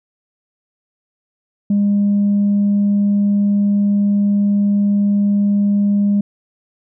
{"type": "tone", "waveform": "sine", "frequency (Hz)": 203, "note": "G#3", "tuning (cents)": -39, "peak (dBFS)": -10, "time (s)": [1.7, 6.21], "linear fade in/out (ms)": 5, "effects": ["tanh soft clip ceiling -9 dBFS"]}